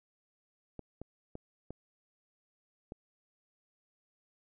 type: clicks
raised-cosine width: 2 ms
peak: -29 dBFS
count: 5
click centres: 0.793 / 1.016 / 1.354 / 1.706 / 2.921 s
effects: none